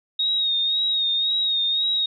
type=tone with vibrato; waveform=sine; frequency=3744 Hz; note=A#7; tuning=7 cents sharp; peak=-19 dBFS; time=0.19-2.06 s; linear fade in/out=5 ms; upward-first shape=sine; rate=1.9 Hz; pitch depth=46 cents each way; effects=none